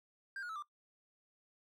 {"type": "tone with pitch steps", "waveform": "triangle", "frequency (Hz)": [1590, 1441.3, 1306.5, 1184.3], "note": ["G6", "F#6", "E6", "D6"], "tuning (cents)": [24, -46, -16, 14], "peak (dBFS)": -39, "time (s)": [0.36, 0.624], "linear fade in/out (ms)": 2, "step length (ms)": 66, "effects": ["noise-tail reverb RT60 0.1 s tail -19 dB re dry"]}